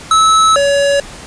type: tone pair in turn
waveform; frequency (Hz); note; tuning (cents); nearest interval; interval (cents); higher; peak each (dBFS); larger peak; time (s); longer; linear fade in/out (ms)
square; 1300 / 563.9; E6 / C#5; -24 / +30; octave + major second; 1446; first; -7 / -10; first; 0.11-0.56 / 0.56-1; first; 2
effects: pink hiss -32 dBFS RMS until 1.26 s + resampled to 22050 Hz